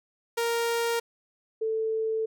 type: tone pair in turn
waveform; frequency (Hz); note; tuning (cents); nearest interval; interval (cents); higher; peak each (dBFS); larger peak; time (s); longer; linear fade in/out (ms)
sawtooth / sine; 466.2 / 442.5; A#4 / A4; 0 / +10; minor second; 90; first; -21 / -25; first; 0.37-1 / 1.61-2.26; second; 10
effects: none